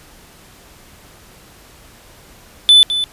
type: tone with echo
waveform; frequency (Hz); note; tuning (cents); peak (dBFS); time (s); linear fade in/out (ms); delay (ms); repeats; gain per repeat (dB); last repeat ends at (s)
triangle; 3500; A7; -10; -3; 2.69-2.83; 0; 210; 1; -11; 3.04
effects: pink hiss -44 dBFS RMS until 3.12 s + resampled to 32000 Hz